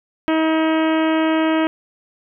harmonic tone, 318.4 Hz, D#4, 40 cents sharp, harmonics 1 / 2 / 3 / 4 / 5 / 6 / 7 / 8 / 9 / 10, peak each -16 / -22 / -26 / -28 / -30 / -32 / -33 / -34 / -35 / -36 dBFS, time 0.28-1.67 s, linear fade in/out 0 ms, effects none

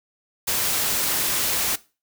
white noise, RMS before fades -23 dBFS, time 0.47-1.76 s, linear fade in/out 10 ms, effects noise-tail reverb RT60 0.3 s tail -19 dB re dry

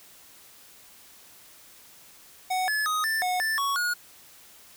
square tone with pitch steps, 743 / 1716 / 1251 / 1773 / 730 / 1767 / 1115 / 1443 Hz, F#5 / A6 / D#6 / A6 / F#5 / A6 / C#6 / F#6, +7 / -44 / +9 / +13 / -24 / +7 / +10 / -44 cents, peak -25 dBFS, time 2.5-3.94 s, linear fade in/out 10 ms, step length 180 ms, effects white hiss -52 dBFS RMS until 4.76 s

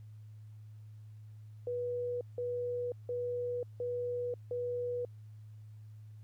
sine tone bursts, 488.2 Hz, B4, 20 cents flat, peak -33 dBFS, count 5, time 1.67-5.05 s, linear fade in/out 2 ms, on 540 ms, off 170 ms, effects added 107 Hz sine -48 dBFS peak until 6.23 s + pink hiss -75 dBFS RMS until 6.23 s

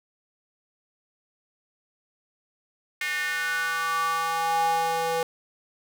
square tone with high-pass filter sweep, 164.81 Hz, E3, in tune, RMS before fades -26 dBFS, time 3.01-5.23 s, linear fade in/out 2 ms, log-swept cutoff 2000 to 590 Hz, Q 5.1, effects none

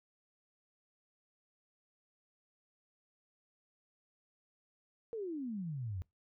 sine exponential sweep, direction down, 473.1 to 84.9 Hz, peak -37 dBFS, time 5.13-6.02 s, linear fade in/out 0 ms, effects noise-tail reverb RT60 0.2 s tail -23 dB re dry

